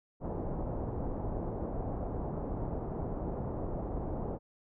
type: low-pass noise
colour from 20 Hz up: pink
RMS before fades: -36 dBFS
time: 0.2-4.39 s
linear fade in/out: 50 ms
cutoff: 820 Hz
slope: 24 dB/octave
effects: none